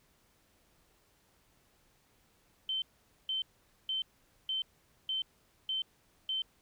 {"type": "tone bursts", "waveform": "sine", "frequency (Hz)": 3091, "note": "G7", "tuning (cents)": -25, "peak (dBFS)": -31, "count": 7, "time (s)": [2.69, 6.42], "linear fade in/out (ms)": 2, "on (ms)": 130, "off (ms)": 470, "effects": ["pink hiss -69 dBFS RMS until 6.61 s"]}